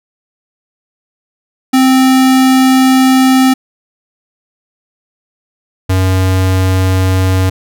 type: tone pair in turn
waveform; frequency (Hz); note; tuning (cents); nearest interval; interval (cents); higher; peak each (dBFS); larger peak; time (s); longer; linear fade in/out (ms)
square; 261.2 / 93.75; C4 / F#2; -3 / +23; octave + tritone; 1774; first; -6 / -9; first; 1.73-3.54 / 5.89-7.5; first; 10
effects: none